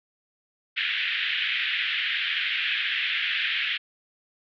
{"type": "band-pass noise", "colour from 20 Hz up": "white", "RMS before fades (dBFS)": -27, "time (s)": [0.76, 3.78], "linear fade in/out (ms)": 20, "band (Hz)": [1600, 3400], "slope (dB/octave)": 48, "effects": []}